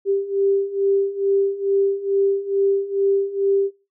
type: beating tone pair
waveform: sine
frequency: 393.2 / 395.5 Hz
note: G4 / G4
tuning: +5 / +15 cents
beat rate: 2.3 Hz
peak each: -22 / -19 dBFS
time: 0.05-3.71 s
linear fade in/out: 50 ms
effects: noise-tail reverb RT60 0.3 s tail -20 dB re dry